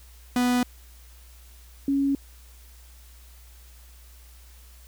45% pulse / sine tone pair in turn, 246.9 / 277.2 Hz, B3 / C#4, 0 / 0 cents, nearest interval major second, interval 200 cents, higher second, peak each -20 dBFS, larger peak neither, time 0.36-0.63 / 1.88-2.15 s, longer neither, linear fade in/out 2 ms, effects added 60 Hz sine -47 dBFS peak until 4.87 s + white hiss -55 dBFS RMS until 4.87 s

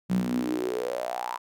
sawtooth tone with high-pass filter sweep, 61.1 Hz, B1, 18 cents flat, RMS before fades -29 dBFS, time 0.09-1.38 s, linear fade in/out 20 ms, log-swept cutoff 170 to 1000 Hz, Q 8.6, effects none

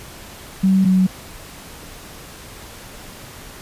sine tone pair in turn, 190.6 / 186.68 Hz, G3 / F#3, -48 / +16 cents, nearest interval unison, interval 36 cents, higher first, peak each -11 dBFS, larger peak neither, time 0.63-0.85 / 0.85-1.07 s, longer neither, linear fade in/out 10 ms, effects pink hiss -38 dBFS RMS until 3.61 s + resampled to 32000 Hz

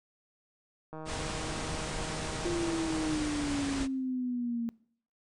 click train, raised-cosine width 1 ms, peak -29 dBFS, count 349, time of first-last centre 0.93-3.147 s, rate 157 Hz
pink low-pass noise, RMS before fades -37 dBFS, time 1.05-3.88 s, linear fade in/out 50 ms, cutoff 9600 Hz, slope 96 dB/octave
sine exponential sweep, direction down, 349.1 to 230 Hz, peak -30 dBFS, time 2.45-4.69 s, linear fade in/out 0 ms
effects noise-tail reverb RT60 0.6 s tail -23 dB re dry

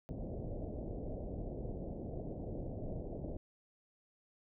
pink low-pass noise, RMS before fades -42 dBFS, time 0.09-3.37 s, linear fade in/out 0 ms, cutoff 660 Hz, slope 48 dB/octave, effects none

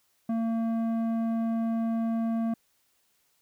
square tone with low-pass filter, 227.4 Hz, A#3, 43 cents flat, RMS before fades -28 dBFS, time 0.29-2.54 s, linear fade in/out 5 ms, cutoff 750 Hz, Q 0.74, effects white hiss -70 dBFS RMS until 3.41 s

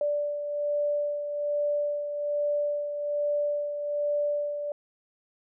sine beating tone pair, 585 / 586.2 Hz, D5 / D5, -7 / -3 cents, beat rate 1.2 Hz, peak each -26 / -35 dBFS, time 0.01-4.72 s, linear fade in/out 2 ms, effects none

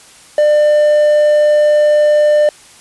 triangle tone with quantisation, 598 Hz, D5, 31 cents sharp, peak -5 dBFS, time 0.38-2.49 s, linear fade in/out 2 ms, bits 5, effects white hiss -41 dBFS RMS until 2.8 s + resampled to 24000 Hz

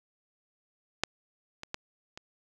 clicks, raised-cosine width 0.2 ms, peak -8 / -22 / -16 / -25 dBFS, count 4, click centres 1.036 / 1.634 / 1.744 / 2.175 s, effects none

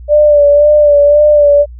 sine tone with vibrato, 587.3 Hz, D5, in tune, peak -3 dBFS, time 0.08-1.66 s, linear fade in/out 50 ms, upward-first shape sine, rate 1.9 Hz, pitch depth 35 cents each way, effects added 60 Hz sine -27 dBFS peak until 1.79 s

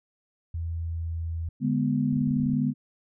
sine tone with pitch glide, 83.1 to 82.57 Hz, E2 to E2, +15 to +3 cents, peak -28 dBFS, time 0.54-1.49 s, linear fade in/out 5 ms, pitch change -12 cents, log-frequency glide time 0.74-1.17 s
sine chord, G# diminished, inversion second, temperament equal, 146.83 / 207.7 / 246.9 Hz, D3 / G#3 / B3, 0 / 0 / 0 cents, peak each -27 / -28 / -25 dBFS, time 1.6-2.74 s, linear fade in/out 50 ms
clicks, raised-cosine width 5 ms, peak -28 dBFS, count 11, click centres 2.128 / 2.167 / 2.216 / 2.275 / 2.311 / 2.367 / 2.4 / 2.431 / 2.462 / 2.497 / 2.534 s
effects none

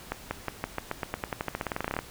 accelerating click train, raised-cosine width 0.5 ms, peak -14 dBFS, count 24, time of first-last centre 0.12-1.99 s, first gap 190 ms, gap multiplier 0.91, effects pink hiss -47 dBFS RMS until 2.1 s

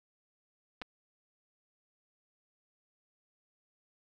clicks, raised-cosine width 0.3 ms, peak -25 dBFS, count 2, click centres 0.816 / 0.82 s, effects none

